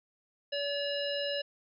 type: harmonic tone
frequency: 571 Hz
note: D5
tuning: 49 cents flat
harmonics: 1 / 3 / 5 / 7 / 9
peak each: -33 / -41 / -37 / -41 / -42 dBFS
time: 0.52-1.42 s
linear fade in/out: 10 ms
effects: none